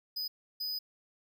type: tone bursts at uneven times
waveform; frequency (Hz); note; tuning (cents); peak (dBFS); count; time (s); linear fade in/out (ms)
square; 4990; D#8; +4; -34; 2; 0.16-0.28 / 0.6-0.79; 10
effects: none